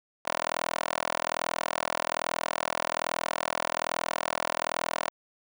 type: tone with high-pass filter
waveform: 10% pulse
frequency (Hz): 41.2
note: E1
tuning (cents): 0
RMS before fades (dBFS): -31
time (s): 0.25-5.1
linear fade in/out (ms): 10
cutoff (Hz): 760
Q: 1.7
effects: none